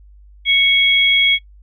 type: tone pair together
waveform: sine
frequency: 2217 / 3309 Hz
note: C#7 / G#7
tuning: 0 / -7 cents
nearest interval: perfect fifth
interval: 693 cents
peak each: -13 / -13 dBFS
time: 0.45-1.39 s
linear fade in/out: 50 ms
effects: noise-tail reverb RT60 0.1 s tail -25 dB re dry + added 50 Hz sine -41 dBFS peak until 1.62 s

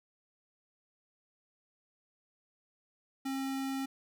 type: tone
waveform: square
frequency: 269.1 Hz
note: C4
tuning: 49 cents sharp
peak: -34 dBFS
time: 3.25-3.86 s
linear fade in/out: 10 ms
effects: none

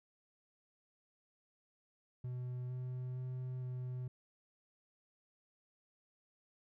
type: tone with pitch steps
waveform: triangle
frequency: 124.9 / 126.6 / 127.6 / 126.2 Hz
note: B2 / B2 / C3 / B2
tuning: +20 / +43 / -43 / +38 cents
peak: -37 dBFS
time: 2.24-4.08 s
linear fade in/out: 5 ms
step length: 460 ms
effects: none

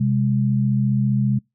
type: tone pair together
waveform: sine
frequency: 129.4 / 204.4 Hz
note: C3 / G#3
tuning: -19 / -27 cents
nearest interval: minor sixth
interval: 792 cents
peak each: -18 / -20 dBFS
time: 0-1.39 s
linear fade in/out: 10 ms
effects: noise-tail reverb RT60 0.2 s tail -26 dB re dry

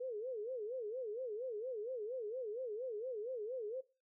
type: tone with vibrato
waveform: sine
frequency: 466.2 Hz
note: A#4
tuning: in tune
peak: -39 dBFS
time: 0-3.81 s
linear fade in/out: 10 ms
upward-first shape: sine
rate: 4.3 Hz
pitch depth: 210 cents each way
effects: noise-tail reverb RT60 0.3 s tail -18 dB re dry

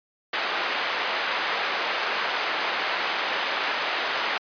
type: band-pass noise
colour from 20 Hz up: white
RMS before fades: -27 dBFS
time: 0.33-4.38 s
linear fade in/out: 5 ms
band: 520 to 2400 Hz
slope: 12 dB/octave
effects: resampled to 11025 Hz

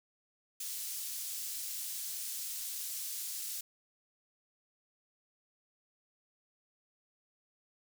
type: high-pass noise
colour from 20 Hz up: pink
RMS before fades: -40 dBFS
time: 0.6-3.61 s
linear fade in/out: 5 ms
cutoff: 6300 Hz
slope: 12 dB/octave
effects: none

